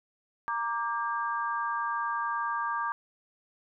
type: chord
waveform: sine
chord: G minor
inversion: first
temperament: equal with one note detuned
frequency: 932.3 / 1174.7 / 1605.6 Hz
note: Bb5 / D6 / G6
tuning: 0 / 0 / +41 cents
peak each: -33 / -31 / -35 dBFS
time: 0.48-2.92 s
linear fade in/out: 0 ms
effects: none